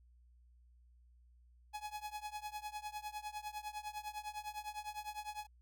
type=tone with tremolo; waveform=45% pulse; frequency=842 Hz; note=G#5; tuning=24 cents sharp; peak=-39 dBFS; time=1.73-5.47 s; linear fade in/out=20 ms; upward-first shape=triangle; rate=9.9 Hz; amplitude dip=95%; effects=added 60 Hz sine -62 dBFS peak until 5.61 s

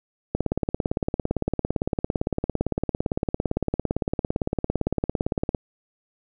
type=click train; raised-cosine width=2 ms; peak=-9 dBFS; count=93; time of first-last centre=0.35-5.548 s; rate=17.7 Hz; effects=none

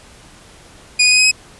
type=tone with pitch steps; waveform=20% pulse; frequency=2462 / 2482 / 2502 / 2522 / 2543 Hz; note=D#7 / D#7 / D#7 / D#7 / D#7; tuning=-19 / -5 / +9 / +23 / +37 cents; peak=-4 dBFS; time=0.99-1.315 s; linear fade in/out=10 ms; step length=65 ms; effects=pink hiss -43 dBFS RMS until 1.59 s + resampled to 24000 Hz

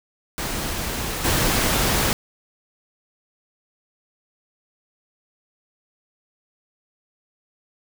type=noise with level steps; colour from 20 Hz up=pink; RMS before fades=-27 / -20 dBFS; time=0.38-2.13 s; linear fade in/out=0 ms; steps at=1.24 s; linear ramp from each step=10 ms; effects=none

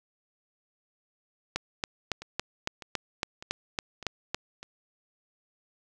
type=two click trains; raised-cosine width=0.2 ms; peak=-11 / -24 dBFS; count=11 / 5; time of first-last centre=1.56-4.346 / 2.22-4.63 s; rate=3.59 / 1.66 Hz; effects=none

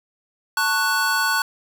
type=chord; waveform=square; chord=F# minor; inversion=first; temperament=just; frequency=888 / 1110 / 1480 Hz; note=A5 / C#6 / F#6; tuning=+16 / +2 / 0 cents; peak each=-26 / -26 / -21 dBFS; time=0.57-1.42 s; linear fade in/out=2 ms; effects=none

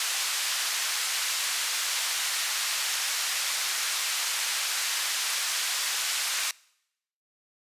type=band-pass noise; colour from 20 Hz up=white; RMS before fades=-29 dBFS; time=0-6.51 s; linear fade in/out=2 ms; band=1200 to 7300 Hz; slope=12 dB/octave; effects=noise-tail reverb RT60 0.8 s tail -24 dB re dry + resampled to 32000 Hz

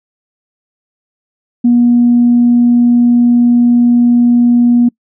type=tone; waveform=sine; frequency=240.4 Hz; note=B3; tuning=46 cents flat; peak=-4 dBFS; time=1.64-4.89 s; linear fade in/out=10 ms; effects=noise-tail reverb RT60 0.1 s tail -26 dB re dry + tanh soft clip ceiling 0 dBFS

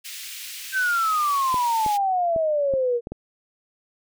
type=high-pass noise; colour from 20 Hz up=pink; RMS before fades=-36 dBFS; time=0.04-1.98 s; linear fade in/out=20 ms; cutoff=2200 Hz; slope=24 dB/octave
type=exponential sweep; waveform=sine; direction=down; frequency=1571 to 466.9 Hz; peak=-19 dBFS; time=0.72-3.01 s; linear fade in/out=50 ms
type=clicks; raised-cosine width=2 ms; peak=-19 dBFS; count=6; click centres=1.543 / 1.863 / 2.362 / 2.738 / 3.071 / 3.12 s
effects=none

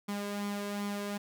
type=tone with flanger; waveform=sawtooth; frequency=203.6 Hz; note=G#3; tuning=34 cents flat; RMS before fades=-36 dBFS; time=0.08-1.18 s; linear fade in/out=10 ms; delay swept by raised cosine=0.89 to 1.89 ms; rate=2.6 Hz; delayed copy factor=+0.5; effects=none

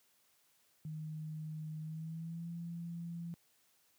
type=tone with pitch glide; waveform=sine; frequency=155.56 to 169.64 Hz; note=D#3 to E3; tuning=0 to +50 cents; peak=-40 dBFS; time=0.85-3.34 s; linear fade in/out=0 ms; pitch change=+150 cents; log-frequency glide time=1.8-2.49 s; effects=white hiss -72 dBFS RMS until 3.98 s + high-pass 80 Hz 12 dB/octave

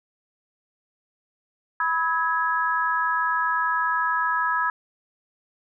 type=chord; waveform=sine; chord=E major; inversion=second; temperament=equal with one note detuned; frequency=987.8 / 1286.2 / 1661.2 Hz; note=B5 / E6 / G#6; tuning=0 / -43 / 0 cents; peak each=-25 dBFS; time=1.8-4.7 s; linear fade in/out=2 ms; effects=none

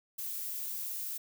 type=noise; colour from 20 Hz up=violet; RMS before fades=-38 dBFS; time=0.18-1.18 s; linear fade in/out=10 ms; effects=none

